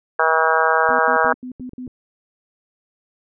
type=harmonic tone; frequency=160.6 Hz; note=E3; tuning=45 cents flat; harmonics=3 / 4 / 5 / 6 / 7 / 8 / 9 / 10; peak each=-22 / -22 / -22 / -22 / -22 / -22 / -22 / -22 dBFS; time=0.19-1.33 s; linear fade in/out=5 ms
type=clicks; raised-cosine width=3 ms; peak=-24 dBFS; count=5; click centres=0.891 / 1.246 / 1.598 / 1.734 / 1.877 s
type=tone bursts; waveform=sine; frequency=252.2 Hz; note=B3; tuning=36 cents sharp; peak=-28 dBFS; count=6; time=0.9-1.87 s; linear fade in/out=2 ms; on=90 ms; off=86 ms
effects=none